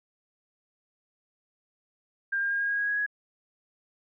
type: tone with pitch steps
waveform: sine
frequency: 1598 / 1608.2 / 1618.4 / 1628.8 / 1639.1 / 1649.6 / 1660.1 / 1670.7 Hz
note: G6 / G6 / G#6 / G#6 / G#6 / G#6 / G#6 / G#6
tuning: +33 / +44 / -45 / -34 / -23 / -12 / -1 / +10 cents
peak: -25 dBFS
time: 2.32-3.064 s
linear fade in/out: 10 ms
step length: 93 ms
effects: none